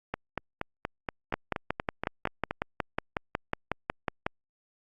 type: two click trains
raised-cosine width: 0.5 ms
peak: -12 / -15 dBFS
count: 17 / 11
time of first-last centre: 1.34-4.265 / 0.14-2.51 s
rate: 5.47 / 4.22 Hz
effects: Opus 48 kbps